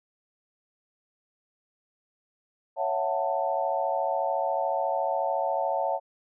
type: chord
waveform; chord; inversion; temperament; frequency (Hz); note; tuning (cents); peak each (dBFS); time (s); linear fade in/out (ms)
sine; F# minor seventh; second; just; 555 / 666 / 740 / 888; C#5 / E5 / F#5 / A5; +2 / +18 / 0 / +16; -30; 2.76-6; 50
effects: none